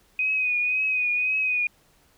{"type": "tone with vibrato", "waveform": "sine", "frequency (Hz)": 2499, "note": "D#7", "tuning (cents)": 7, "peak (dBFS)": -21, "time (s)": [0.19, 1.67], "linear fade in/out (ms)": 2, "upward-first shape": "triangle", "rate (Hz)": 1.9, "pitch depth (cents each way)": 48, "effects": ["pink hiss -61 dBFS RMS until 2.17 s"]}